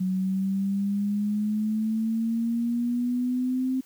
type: exponential sweep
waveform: sine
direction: up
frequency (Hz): 184.9 to 261.6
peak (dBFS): -23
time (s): 0-3.81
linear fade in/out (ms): 10
effects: white hiss -57 dBFS RMS until 3.85 s